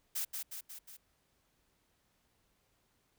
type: noise with echo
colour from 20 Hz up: blue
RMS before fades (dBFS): -36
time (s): 0.15-0.25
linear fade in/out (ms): 10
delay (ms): 180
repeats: 4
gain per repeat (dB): -4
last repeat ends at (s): 0.97
effects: pink hiss -75 dBFS RMS until 3.18 s